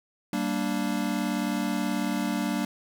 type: chord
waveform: square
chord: G minor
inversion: none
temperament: equal with one note detuned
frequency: 194.64 / 233.1 / 293.7 Hz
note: G3 / Bb3 / D4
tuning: -12 / 0 / 0 cents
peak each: -31 dBFS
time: 0.33-2.65 s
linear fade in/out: 2 ms
effects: none